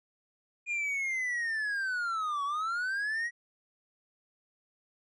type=linear two-way sweep; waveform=triangle; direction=down then up; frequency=2442 to 1112 to 1928 Hz; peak=-28 dBFS; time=0.66-3.31 s; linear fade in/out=50 ms; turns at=2.44 s; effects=resampled to 24000 Hz